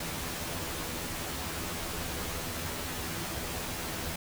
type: noise with comb filter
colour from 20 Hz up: pink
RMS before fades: -36 dBFS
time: 0-4.16 s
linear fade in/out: 5 ms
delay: 12 ms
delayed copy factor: +0.75
effects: none